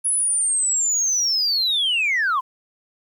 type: linear sweep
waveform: sine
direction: down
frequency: 10440 to 979 Hz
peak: -16 dBFS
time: 0.04-2.41 s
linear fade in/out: 20 ms
effects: tanh soft clip ceiling -15 dBFS + 9-bit